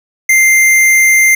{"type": "tone", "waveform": "square", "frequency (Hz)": 2093, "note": "C7", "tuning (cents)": 0, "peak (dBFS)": -6, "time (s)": [0.29, 1.35], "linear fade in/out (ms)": 5, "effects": []}